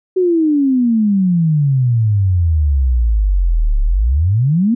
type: exponential two-way sweep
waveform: sine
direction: down then up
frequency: 377.7 to 34.65 to 247 Hz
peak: -10 dBFS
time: 0.16-4.75 s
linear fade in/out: 10 ms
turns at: 3.81 s
effects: none